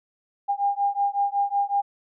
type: beating tone pair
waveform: sine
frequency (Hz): 802 / 807.4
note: G5 / G#5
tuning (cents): +39 / -49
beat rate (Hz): 5.4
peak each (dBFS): -24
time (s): 0.48-1.82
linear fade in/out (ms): 20
effects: none